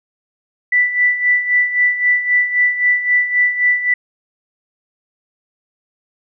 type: tone with tremolo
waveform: sine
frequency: 1975.5 Hz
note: B6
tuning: in tune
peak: -9 dBFS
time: 0.72-3.94 s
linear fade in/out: 5 ms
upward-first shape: sine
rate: 3.8 Hz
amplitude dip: 70%
effects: none